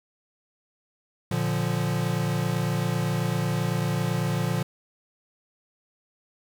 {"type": "chord", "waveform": "square", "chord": "Bb major", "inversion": "none", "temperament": "equal", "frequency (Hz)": [116.54, 146.83, 174.61], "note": ["Bb2", "D3", "F3"], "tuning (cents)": [0, 0, 0], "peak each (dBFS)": -29, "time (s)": [1.31, 4.63], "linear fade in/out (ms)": 5, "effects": ["9-bit"]}